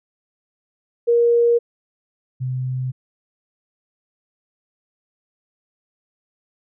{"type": "tone pair in turn", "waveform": "sine", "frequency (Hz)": [471.7, 128.45], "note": ["A#4", "C3"], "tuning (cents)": [20, -32], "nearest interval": "octave + major seventh", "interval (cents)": 2252, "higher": "first", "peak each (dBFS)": [-12, -21], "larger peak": "first", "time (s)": [[1.07, 1.59], [2.4, 2.92]], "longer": "neither", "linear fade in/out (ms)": 20, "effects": []}